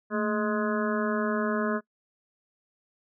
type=harmonic tone with a mistuned harmonic; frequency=210 Hz; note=G#3; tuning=19 cents sharp; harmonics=1 / 2 / 3 / 5 / 6 / 7 / 8; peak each=-28 / -31 / -33 / -35 / -36 / -36 / -37 dBFS; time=0.1-1.81 s; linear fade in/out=50 ms; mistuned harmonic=1; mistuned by=+88 cents; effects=noise-tail reverb RT60 0.1 s tail -24 dB re dry